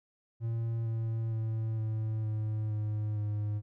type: tone with pitch steps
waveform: triangle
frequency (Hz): 114.7 / 112.99 / 111.31 / 109.65 / 108.01 / 106.4 / 104.82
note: A#2 / A2 / A2 / A2 / A2 / G#2 / G#2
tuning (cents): -28 / +46 / +20 / -6 / -32 / +42 / +16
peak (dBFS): -28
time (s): 0.4-3.62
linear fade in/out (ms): 50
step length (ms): 460
effects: none